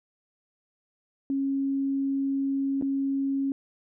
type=tone with dropouts; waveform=sine; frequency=273.6 Hz; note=C#4; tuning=23 cents flat; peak=-24 dBFS; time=1.3-3.52 s; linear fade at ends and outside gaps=1 ms; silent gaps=2.813-2.823 s; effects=none